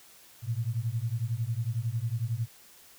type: beating tone pair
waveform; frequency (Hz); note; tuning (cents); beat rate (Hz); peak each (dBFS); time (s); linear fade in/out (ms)
sine; 110 / 121; A2 / B2; 0 / -35; 11; -31; 0.42-2.48; 50
effects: white hiss -55 dBFS RMS until 2.98 s